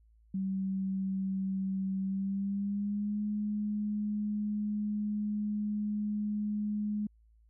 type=tone with pitch glide; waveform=sine; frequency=191.8 to 209.2 Hz; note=G3 to G#3; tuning=-37 to +13 cents; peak=-30 dBFS; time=0.34-7.07 s; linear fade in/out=5 ms; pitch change=+150 cents; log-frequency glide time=2.01-3.22 s; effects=added 55 Hz sine -60 dBFS peak until 7.49 s